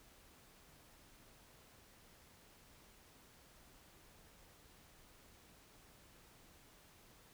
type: silence
effects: pink hiss -64 dBFS RMS until 7.33 s